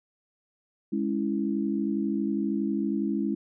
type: chord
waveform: sine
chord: C# minor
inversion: second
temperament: equal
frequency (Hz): 207.7 / 277.2 / 329.6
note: G#3 / C#4 / E4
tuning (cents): 0 / 0 / 0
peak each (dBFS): -28 / -30 / -30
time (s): 0.92-3.35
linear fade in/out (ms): 10
effects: none